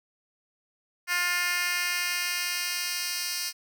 10% pulse tone with high-pass filter sweep, 353.8 Hz, F4, 23 cents sharp, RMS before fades -29 dBFS, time 1.07-3.53 s, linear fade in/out 50 ms, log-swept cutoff 1800 to 4000 Hz, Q 1.3, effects none

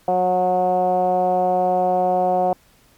10% pulse tone with low-pass filter, 182.2 Hz, F#3, 26 cents flat, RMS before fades -18 dBFS, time 0.08-2.53 s, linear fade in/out 2 ms, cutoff 670 Hz, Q 9.1, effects pink hiss -55 dBFS RMS until 2.97 s + MP3 96 kbps

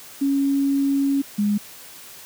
sine tone pair in turn, 277.2 / 206.2 Hz, C#4 / G#3, 0 / -12 cents, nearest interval perfect fourth, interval 512 cents, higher first, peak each -17 dBFS, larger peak neither, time 0.21-1.22 / 1.38-1.58 s, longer first, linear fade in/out 10 ms, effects white hiss -42 dBFS RMS until 2.25 s + high-pass 80 Hz 12 dB/octave

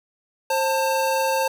square tone pair together, 531 / 893 Hz, C5 / A5, +25 / +25 cents, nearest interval major sixth, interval 900 cents, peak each -23 dBFS, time 0.5-1.48 s, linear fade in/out 5 ms, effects none

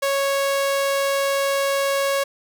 sawtooth tone, 553 Hz, C#5, 4 cents flat, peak -15 dBFS, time 0.02-2.24 s, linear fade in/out 10 ms, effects none

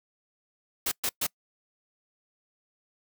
white noise bursts, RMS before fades -28 dBFS, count 3, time 0.86-1.268 s, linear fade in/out 5 ms, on 56 ms, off 120 ms, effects noise-tail reverb RT60 0.1 s tail -25 dB re dry

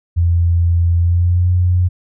sine tone with pitch glide, 85.4 to 89.65 Hz, F2 to F2, -38 to +46 cents, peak -10 dBFS, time 0.16-1.89 s, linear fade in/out 20 ms, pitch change +84 cents, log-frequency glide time 0.97-1.49 s, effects none

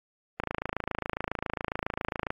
click train, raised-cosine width 0.5 ms, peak -14 dBFS, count 53, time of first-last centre 0.4-2.305 s, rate 27.3 Hz, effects AAC 48 kbps

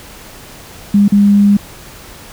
sine tone with dropouts, 202.8 Hz, G#3, 41 cents flat, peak -5 dBFS, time 0.94-1.57 s, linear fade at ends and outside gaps 5 ms, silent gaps 1.081-1.121 s, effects pink hiss -35 dBFS RMS until 2.32 s

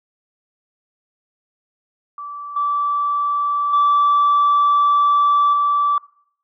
sine tone with level steps, 1160 Hz, D6, 22 cents flat, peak -28 / -16 / -10 / -13 dBFS, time 2.18-5.98 s, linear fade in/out 2 ms, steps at 2.56 / 3.73 / 5.53 s, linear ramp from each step 5 ms, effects noise-tail reverb RT60 0.6 s tail -22 dB re dry + tanh soft clip ceiling -9 dBFS

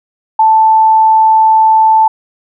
sine tone, 880 Hz, A5, in tune, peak -4 dBFS, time 0.39-2.08 s, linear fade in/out 5 ms, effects none

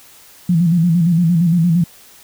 sine tone with vibrato, 170 Hz, F3, 46 cents flat, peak -10 dBFS, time 0.49-1.84 s, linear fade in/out 5 ms, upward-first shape square, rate 8.7 Hz, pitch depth 75 cents each way, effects white hiss -44 dBFS RMS until 2.23 s

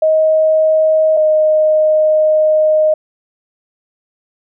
sine tone pair in turn, 629 / 619.6 Hz, D#5 / D#5, +19 / -7 cents, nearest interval unison, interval 26 cents, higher first, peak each -8 dBFS, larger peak neither, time 0.02-1.17 / 1.17-2.94 s, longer second, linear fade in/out 5 ms, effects none

